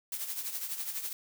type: noise with tremolo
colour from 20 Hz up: blue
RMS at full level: -34 dBFS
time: 0.12-1.13 s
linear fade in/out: 2 ms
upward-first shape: triangle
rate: 12 Hz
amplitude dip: 70%
effects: none